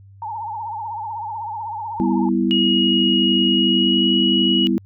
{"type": "tone with vibrato", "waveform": "sine", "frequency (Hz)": 880, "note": "A5", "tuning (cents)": 0, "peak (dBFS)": -25, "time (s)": [0.22, 2.29], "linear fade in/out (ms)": 2, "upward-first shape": "triangle", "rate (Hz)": 16, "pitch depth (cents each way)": 130}
{"type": "chord", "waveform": "sine", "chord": "E minor", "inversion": "first", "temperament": "equal", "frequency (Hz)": [196, 246.9, 329.6], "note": ["G3", "B3", "E4"], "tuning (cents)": [0, 0, 0], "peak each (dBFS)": -20, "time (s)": [2, 4.78], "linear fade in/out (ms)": 0}
{"type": "tone with pitch glide", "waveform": "sine", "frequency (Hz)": [2887, 2912], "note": ["F#7", "F#7"], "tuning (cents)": [-43, -28], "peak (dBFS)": -17, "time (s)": [2.51, 4.67], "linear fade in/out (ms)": 0, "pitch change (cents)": 15, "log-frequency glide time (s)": [3.52, 4.12]}
{"effects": ["added 98 Hz sine -42 dBFS peak until 4.85 s"]}